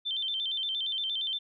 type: tone with vibrato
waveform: sine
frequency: 3329 Hz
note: G#7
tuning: 3 cents sharp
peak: -29 dBFS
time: 0.05-1.39 s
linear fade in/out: 20 ms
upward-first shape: square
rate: 8.6 Hz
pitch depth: 110 cents each way
effects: none